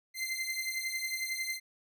sawtooth beating tone pair, 2072 / 2083 Hz, C7 / C7, -17 / -8 cents, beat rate 11 Hz, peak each -33 / -33 dBFS, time 0.14-1.6 s, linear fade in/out 50 ms, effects none

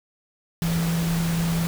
sine tone in noise, 166.9 Hz, E3, 22 cents sharp, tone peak -21 dBFS, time 0.62-1.67 s, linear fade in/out 0 ms, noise pink, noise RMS -31 dBFS, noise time 0.62-1.67 s, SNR +7 dB, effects none

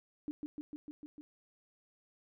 sine tone with echo, 296 Hz, D4, 14 cents sharp, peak -35 dBFS, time 0.28-0.31 s, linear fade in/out 0 ms, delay 150 ms, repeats 6, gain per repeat -2 dB, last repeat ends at 1.21 s, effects none

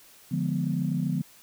sine chord, D diminished seventh, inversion none, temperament equal, 146.83 / 174.61 / 207.7 / 246.9 Hz, D3 / F3 / Ab3 / Cb4, 0 / 0 / 0 / 0 cents, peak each -29 / -28 / -33 / -31 dBFS, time 0.31-1.22 s, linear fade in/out 10 ms, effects tanh soft clip ceiling -14 dBFS + white hiss -54 dBFS RMS until 1.42 s

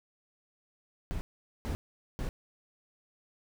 brown noise bursts, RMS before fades -34 dBFS, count 3, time 1.11-2.29 s, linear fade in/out 0 ms, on 100 ms, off 440 ms, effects none

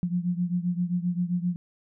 sine beating tone pair, 174.6 / 182.2 Hz, F3 / F#3, 0 / -26 cents, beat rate 7.6 Hz, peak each -26 / -29 dBFS, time 0.03-1.56 s, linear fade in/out 0 ms, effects none

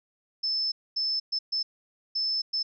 sine tone bursts at uneven times, 5260 Hz, E8, 5 cents flat, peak -25 dBFS, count 6, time 0.43-0.72 / 0.96-1.2 / 1.32-1.39 / 1.52-1.63 / 2.15-2.42 / 2.53-2.63 s, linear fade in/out 10 ms, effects none

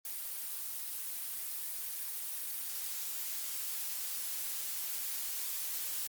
blue noise with level ramp, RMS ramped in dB -40 to -37 dBFS, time 0.05-6.07 s, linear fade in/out 2 ms, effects Opus 32 kbps

